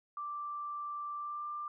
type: tone with pitch glide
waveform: sine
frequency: 1174.7 to 1187.7 Hz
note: D6 to D6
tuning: 0 to +19 cents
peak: -37 dBFS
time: 0.17-1.68 s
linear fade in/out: 2 ms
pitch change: +19 cents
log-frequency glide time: 1.17-1.46 s
effects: none